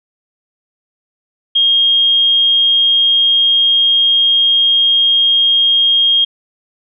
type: tone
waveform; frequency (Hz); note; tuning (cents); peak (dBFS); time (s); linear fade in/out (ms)
sine; 3240; G#7; -43; -8; 1.55-6.25; 10
effects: none